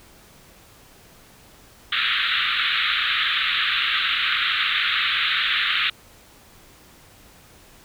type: band-pass noise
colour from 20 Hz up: white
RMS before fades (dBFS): -22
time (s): 1.92-5.9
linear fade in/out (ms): 5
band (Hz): 1200 to 3900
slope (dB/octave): 96
effects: pink hiss -50 dBFS RMS until 7.84 s